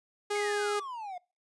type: tone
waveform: sawtooth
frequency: 412.7 Hz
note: G#4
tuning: 11 cents flat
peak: -25 dBFS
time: 0.3-0.8 s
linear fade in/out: 10 ms
type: exponential sweep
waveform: triangle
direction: down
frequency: 2200 to 698.5 Hz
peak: -35 dBFS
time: 0.35-1.18 s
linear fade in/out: 5 ms
effects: noise-tail reverb RT60 0.3 s tail -25 dB re dry + resampled to 24000 Hz

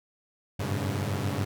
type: tone cluster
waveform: sawtooth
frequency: 94.2 / 101.5 / 107.6 / 124.2 / 140.3 Hz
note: F#2 / G#2 / A2 / B2 / C#3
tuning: +32 / -39 / -38 / +10 / +21 cents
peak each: -29 / -28 / -34 / -34 / -30 dBFS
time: 0.59-1.45 s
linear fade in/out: 10 ms
effects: none

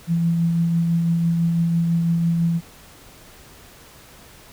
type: tone with tremolo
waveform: sine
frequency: 168 Hz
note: E3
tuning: 33 cents sharp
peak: -15 dBFS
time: 0.07-2.61 s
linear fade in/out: 50 ms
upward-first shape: triangle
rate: 6 Hz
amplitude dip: 30%
effects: pink hiss -46 dBFS RMS until 4.52 s

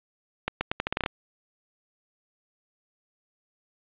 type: accelerating click train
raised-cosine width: 0.3 ms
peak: -9 dBFS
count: 10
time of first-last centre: 0.48-1.062 s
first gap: 130 ms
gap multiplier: 0.81
effects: resampled to 8000 Hz + 8-bit

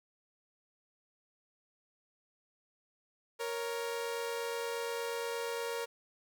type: tone pair together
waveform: sawtooth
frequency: 467.5 / 556 Hz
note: A#4 / C#5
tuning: +5 / +5 cents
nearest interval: minor third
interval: 300 cents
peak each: -32 / -38 dBFS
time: 3.39-5.86 s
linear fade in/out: 20 ms
effects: 11-bit

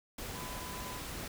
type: tone in noise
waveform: sine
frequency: 1002 Hz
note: B5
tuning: 25 cents sharp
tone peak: -46 dBFS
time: 0.35-1 s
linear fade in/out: 5 ms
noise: pink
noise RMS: -42 dBFS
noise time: 0.18-1.28 s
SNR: -7 dB
effects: none

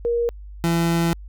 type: tone pair in turn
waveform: sine / 30% pulse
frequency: 471.9 / 168.1 Hz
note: A#4 / E3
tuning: +21 / +34 cents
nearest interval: octave + tritone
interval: 1787 cents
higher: first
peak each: -18 / -15 dBFS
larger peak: second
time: 0.05-0.29 / 0.64-1.13 s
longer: second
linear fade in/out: 0 ms
effects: added 50 Hz sine -35 dBFS peak until 1.28 s

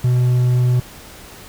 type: tone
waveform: triangle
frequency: 124.3 Hz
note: B2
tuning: 12 cents sharp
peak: -10 dBFS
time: 0.04-0.8 s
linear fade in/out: 5 ms
effects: pink hiss -39 dBFS RMS until 1.48 s

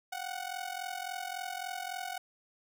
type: ring-modulated tone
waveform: sawtooth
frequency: 740 Hz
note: F#5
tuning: in tune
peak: -30 dBFS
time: 0.12-2.18 s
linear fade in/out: 5 ms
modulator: 21.8 Hz
effects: none

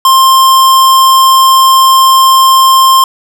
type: tone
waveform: square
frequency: 1056 Hz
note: C6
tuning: 16 cents sharp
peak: -3 dBFS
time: 0.05-3.04 s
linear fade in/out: 2 ms
effects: none

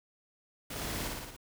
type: noise with echo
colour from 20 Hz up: pink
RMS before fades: -40 dBFS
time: 0.7-1.08 s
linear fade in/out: 5 ms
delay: 57 ms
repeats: 5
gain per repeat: -2 dB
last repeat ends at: 1.365 s
effects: none

